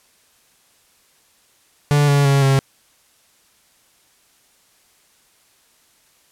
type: tone with pitch steps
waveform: 45% pulse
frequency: 145.5 / 142.18 / 138.93 / 135.76 Hz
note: D3 / C#3 / C#3 / C#3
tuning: -16 / +44 / +4 / -36 cents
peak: -12 dBFS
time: 1.91-2.59 s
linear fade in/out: 0 ms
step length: 170 ms
effects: white hiss -57 dBFS RMS until 6.31 s + low-pass 12000 Hz 12 dB/octave